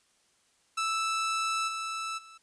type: tone with level steps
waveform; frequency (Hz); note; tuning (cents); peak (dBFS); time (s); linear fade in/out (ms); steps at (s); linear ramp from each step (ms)
sawtooth; 1318; E6; -1; -24 / -29 / -45; 0.77-2.38; 10; 1.67 / 2.17; 20
effects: white hiss -68 dBFS RMS until 2.42 s + resampled to 22050 Hz